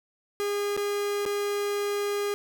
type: tone with dropouts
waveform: 45% pulse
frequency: 408.2 Hz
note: G#4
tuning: 30 cents flat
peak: -26 dBFS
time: 0.4-2.34 s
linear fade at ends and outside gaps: 0 ms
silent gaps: 0.766-0.775 / 1.253-1.261 s
effects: none